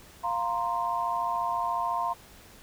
sine chord, F suspended fourth, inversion none, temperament equal, 698.5 / 932.3 / 1046.5 Hz, F5 / Bb5 / C6, 0 / 0 / 0 cents, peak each -32 / -30 / -30 dBFS, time 0.23-2.14 s, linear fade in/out 20 ms, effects pink hiss -52 dBFS RMS until 2.62 s

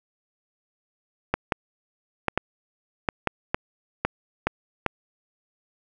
clicks, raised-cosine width 0.5 ms, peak -6 dBFS, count 10, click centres 1.34 / 1.522 / 2.283 / 2.376 / 3.088 / 3.273 / 3.545 / 4.05 / 4.47 / 4.863 s, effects none

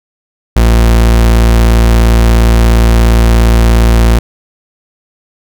40% pulse tone, 57.1 Hz, A#1, 35 cents flat, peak -3 dBFS, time 0.56-4.19 s, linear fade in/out 5 ms, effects none

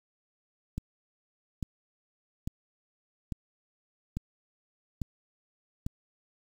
click train, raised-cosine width 5 ms, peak -20 dBFS, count 7, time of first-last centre 0.78-5.865 s, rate 1.18 Hz, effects 8-bit

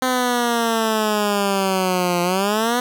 10% pulse exponential two-way sweep, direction down then up, 257.9 to 173.8 to 249.7 Hz, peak -9 dBFS, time 0.02-2.8 s, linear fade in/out 2 ms, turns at 2.22 s, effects none

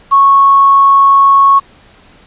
sine tone with quantisation, 1103 Hz, C#6, 9 cents flat, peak -3 dBFS, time 0.11-1.6 s, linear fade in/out 20 ms, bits 5, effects pink hiss -43 dBFS RMS until 2.26 s + resampled to 8000 Hz

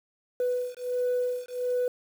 sine beating tone pair, 495 / 496.4 Hz, B4 / B4, +4 / +9 cents, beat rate 1.4 Hz, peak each -28 dBFS, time 0.4-1.88 s, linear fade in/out 2 ms, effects tanh soft clip ceiling -20 dBFS + 8-bit

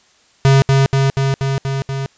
square tone with echo, 136 Hz, C#3, 33 cents flat, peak -8 dBFS, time 0.45-0.62 s, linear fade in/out 0 ms, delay 240 ms, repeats 6, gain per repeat -2 dB, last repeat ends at 2.06 s, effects white hiss -53 dBFS RMS until 2.17 s + resampled to 16000 Hz

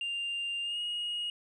sine tone with pitch glide, 2794 to 2878 Hz, F7 to F#7, 0 to -49 cents, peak -30 dBFS, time 0.01-1.3 s, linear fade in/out 2 ms, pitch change +51 cents, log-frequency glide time 0.62-0.8 s, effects tanh soft clip ceiling -30 dBFS

